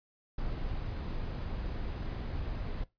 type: noise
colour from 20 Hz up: brown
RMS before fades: -36 dBFS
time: 0.38-2.84 s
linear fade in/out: 5 ms
effects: noise-tail reverb RT60 0.2 s tail -19 dB re dry + resampled to 11025 Hz